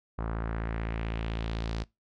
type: tone with low-pass filter sweep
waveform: sawtooth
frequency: 55.8 Hz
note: A1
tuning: 25 cents sharp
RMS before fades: -33 dBFS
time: 0.18-1.84 s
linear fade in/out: 10 ms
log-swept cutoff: 1200 to 5000 Hz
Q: 1.9
effects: noise-tail reverb RT60 0.2 s tail -22 dB re dry